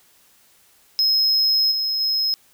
triangle tone with level steps, 5140 Hz, E8, 45 cents flat, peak -14 / -19 / -17 dBFS, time 0.99-2.34 s, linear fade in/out 0 ms, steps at 1.71 / 2 s, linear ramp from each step 10 ms, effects white hiss -56 dBFS RMS until 2.53 s

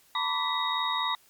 sine tone cluster, 910 / 994 / 1152 / 1978 / 3758 Hz, A#5 / B5 / D6 / B6 / A#7, -42 / +11 / -34 / +2 / +13 cents, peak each -34 / -32 / -32 / -36 / -31 dBFS, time 0.15-1.15 s, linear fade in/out 2 ms, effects white hiss -61 dBFS RMS until 1.29 s + Opus 48 kbps

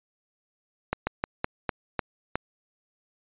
slowing click train, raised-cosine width 0.5 ms, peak -10 dBFS, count 7, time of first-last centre 0.93-2.356 s, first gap 140 ms, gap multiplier 1.21, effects resampled to 8000 Hz

